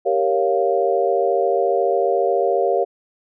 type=chord; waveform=sine; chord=G half-diminished seventh; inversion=none; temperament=equal; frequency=392 / 466.2 / 554.4 / 698.5 Hz; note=G4 / Bb4 / Db5 / F5; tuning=0 / 0 / 0 / 0 cents; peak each=-21 dBFS; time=0.05-2.85 s; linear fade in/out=20 ms; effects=none